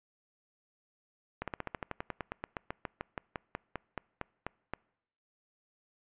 slowing click train, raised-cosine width 0.5 ms, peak -20 dBFS, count 25, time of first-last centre 1.42-4.736 s, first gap 57 ms, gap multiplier 1.07, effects noise-tail reverb RT60 0.8 s tail -26 dB re dry + resampled to 8000 Hz

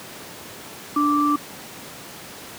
sine tone pair together, 293.7 / 1170.4 Hz, D4 / D6, 0 / -6 cents, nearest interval 2 octaves, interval 2394 cents, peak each -19 dBFS, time 0.96-1.36 s, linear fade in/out 5 ms, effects pink hiss -38 dBFS RMS until 2.58 s + high-pass 150 Hz 12 dB/octave

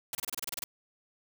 white noise bursts, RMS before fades -35 dBFS, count 11, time 0.13-0.64 s, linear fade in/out 2 ms, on 20 ms, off 29 ms, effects none

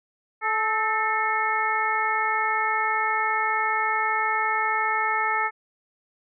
harmonic tone with a mistuned harmonic, 434.8 Hz, A4, 21 cents flat, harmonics 1 / 2 / 3 / 4 / 5, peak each -36 / -26 / -26 / -28 / -28 dBFS, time 0.41-5.51 s, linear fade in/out 50 ms, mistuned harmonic 4, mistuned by +47 cents, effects none

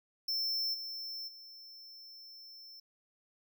square tone with level steps, 5340 Hz, E8, 22 cents sharp, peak -32 / -40 / -50 dBFS, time 0.28-2.8 s, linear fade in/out 5 ms, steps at 0.73 / 1.27 s, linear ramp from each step 20 ms, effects none

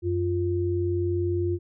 sine tone pair together, 92.38 / 349.2 Hz, F#2 / F4, -2 / 0 cents, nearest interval octave + major seventh, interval 2302 cents, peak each -26 / -25 dBFS, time 0.02-1.59 s, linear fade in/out 50 ms, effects none

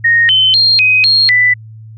sine tone with pitch steps, 1860 / 3063 / 4214 / 2515 / 4249 / 1987 Hz, A#6 / G7 / C8 / D#7 / C8 / B6, -4 / -41 / +12 / +18 / +26 / +10 cents, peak -6 dBFS, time 0.04-1.54 s, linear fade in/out 10 ms, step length 250 ms, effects added 110 Hz sine -30 dBFS peak until 1.97 s

